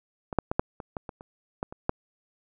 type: clicks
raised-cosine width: 1 ms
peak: -19 / -7 / -13 / -7 / -23 / -18 / -22 / -29 / -15 / -26 / -9 dBFS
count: 11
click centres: 0.328 / 0.387 / 0.515 / 0.595 / 0.802 / 0.968 / 1.092 / 1.209 / 1.629 / 1.725 / 1.894 s
effects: none